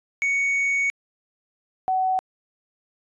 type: tone pair in turn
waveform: triangle / sine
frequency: 2229 / 751.2 Hz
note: C#7 / F#5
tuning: +9 / +26 cents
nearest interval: octave + perfect fifth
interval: 1883 cents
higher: first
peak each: -18 / -19 dBFS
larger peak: first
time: 0.22-0.9 / 1.88-2.19 s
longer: first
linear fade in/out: 0 ms
effects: resampled to 22050 Hz